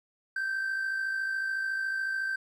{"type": "tone with amplitude modulation", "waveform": "triangle", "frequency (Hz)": 1560, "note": "G6", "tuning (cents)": -9, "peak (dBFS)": -24, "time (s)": [0.36, 2.36], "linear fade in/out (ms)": 5, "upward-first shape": "sine", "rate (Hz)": 53.9, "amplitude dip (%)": 50, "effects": ["tanh soft clip ceiling -22 dBFS"]}